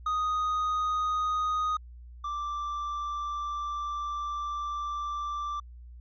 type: tone pair in turn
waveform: triangle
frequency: 1244.5 / 1174.7 Hz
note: D#6 / D6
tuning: 0 / 0 cents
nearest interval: minor second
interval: 100 cents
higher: first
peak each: -24 / -29 dBFS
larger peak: first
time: 0.06-1.77 / 2.24-5.6 s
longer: second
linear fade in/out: 5 ms
effects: added 60 Hz sine -44 dBFS peak until 6 s + resampled to 16000 Hz